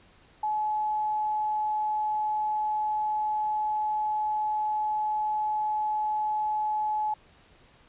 sine tone, 853 Hz, G#5, 46 cents sharp, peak -25 dBFS, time 0.43-7.14 s, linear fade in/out 5 ms, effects pink hiss -58 dBFS RMS until 7.88 s + resampled to 8000 Hz

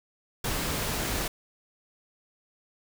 pink noise, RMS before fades -30 dBFS, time 0.44-1.28 s, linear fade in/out 5 ms, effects none

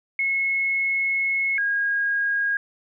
sine tone pair in turn, 2180 / 1633.2 Hz, C#7 / G#6, -29 / -29 cents, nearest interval perfect fourth, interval 500 cents, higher first, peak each -20 dBFS, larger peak neither, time 0.19-1.58 / 1.58-2.57 s, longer first, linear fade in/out 2 ms, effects none

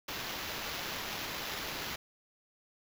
white noise with sample-and-hold, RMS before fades -39 dBFS, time 0.08-1.96 s, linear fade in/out 5 ms, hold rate 8820 Hz, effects none

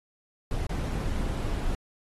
brown noise with dropouts, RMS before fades -29 dBFS, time 0.51-1.75 s, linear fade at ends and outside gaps 1 ms, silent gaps 0.668-0.693 s, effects AAC 32 kbps

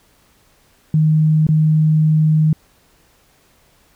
sine tone with dropouts, 155.56 Hz, D#3, in tune, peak -10 dBFS, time 0.94-2.53 s, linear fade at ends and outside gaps 2 ms, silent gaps 1.468-1.488 s, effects pink hiss -55 dBFS RMS until 3.95 s

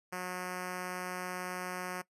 5% pulse tone with notch filter, 181.8 Hz, F#3, 30 cents flat, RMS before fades -39 dBFS, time 0.12-2.02 s, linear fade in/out 10 ms, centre 3800 Hz, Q 1.3, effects noise-tail reverb RT60 0.1 s tail -20 dB re dry + resampled to 32000 Hz

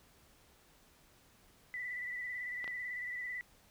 sine tone with vibrato, 1975.5 Hz, B6, in tune, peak -38 dBFS, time 1.74-3.41 s, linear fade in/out 0 ms, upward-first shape square, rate 18 Hz, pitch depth 26 cents each way
clicks, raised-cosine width 0.3 ms, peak -29 dBFS, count 2, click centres 2.643 / 2.678 s
effects pink hiss -65 dBFS RMS until 3.7 s

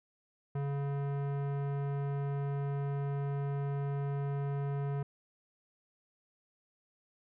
sine tone with tanh clipping, 140.7 Hz, C#3, 26 cents sharp, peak -34 dBFS, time 0.55-5.03 s, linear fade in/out 5 ms, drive 18 dB, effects none

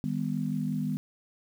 sine chord, Eb augmented, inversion none, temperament equal with one note detuned, 155.56 / 201 / 246.9 Hz, Eb3 / G3 / B3, 0 / +44 / 0 cents, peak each -32 dBFS, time 0.04-0.97 s, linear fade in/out 0 ms, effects 9-bit

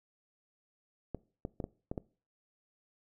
clicks, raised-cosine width 2 ms, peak -23 dBFS, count 6, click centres 1.147 / 1.451 / 1.602 / 1.641 / 1.915 / 1.978 s, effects noise-tail reverb RT60 0.4 s tail -22 dB re dry

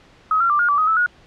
sine tone with pitch steps, 1271 / 1370 / 1180 / 1424 / 1156 / 1258 / 1310 / 1447 Hz, D#6 / F6 / D6 / F6 / D6 / D#6 / E6 / F#6, +36 / -34 / +8 / +33 / -28 / +19 / -11 / -39 cents, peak -14 dBFS, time 0.31-1.062 s, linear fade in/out 2 ms, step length 94 ms, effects pink hiss -50 dBFS RMS until 1.26 s + low-pass 4000 Hz 12 dB/octave

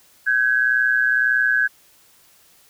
sine tone pair together, 1536.2 / 1658 Hz, G6 / G#6, -35 / -3 cents, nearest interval minor second, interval 132 cents, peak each -18 dBFS, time 0.26-1.68 s, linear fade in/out 20 ms, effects white hiss -54 dBFS RMS until 2.69 s

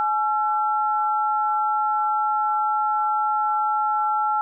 sine tone pair together, 849.8 / 1349 Hz, G#5 / E6, +40 / +40 cents, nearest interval minor sixth, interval 800 cents, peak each -21 / -23 dBFS, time 0-4.41 s, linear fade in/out 0 ms, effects none

